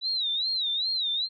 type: tone with vibrato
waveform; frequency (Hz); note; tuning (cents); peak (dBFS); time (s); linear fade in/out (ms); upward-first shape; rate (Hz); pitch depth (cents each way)
sine; 3882; B7; -31; -25; 0.01-1.29; 50; sine; 2.5; 150
effects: none